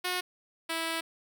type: tone pair in turn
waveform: 5% pulse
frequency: 362.4 / 327.8 Hz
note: F#4 / E4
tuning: -36 / -10 cents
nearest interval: major second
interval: 174 cents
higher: first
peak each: -18 / -19 dBFS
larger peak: first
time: 0.04-0.21 / 0.69-1.01 s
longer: second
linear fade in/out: 10 ms
effects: none